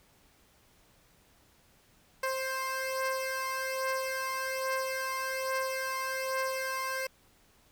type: beating tone pair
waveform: 15% pulse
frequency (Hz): 526 / 527.2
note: C5 / C5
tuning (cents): +9 / +13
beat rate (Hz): 1.2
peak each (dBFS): -26 / -31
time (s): 2.23-7.07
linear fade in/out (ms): 5
effects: pink hiss -64 dBFS RMS until 7.71 s